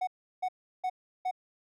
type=tone bursts; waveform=triangle; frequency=740 Hz; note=F#5; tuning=in tune; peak=-26 dBFS; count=4; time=0.01-1.312 s; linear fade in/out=10 ms; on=63 ms; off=350 ms; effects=none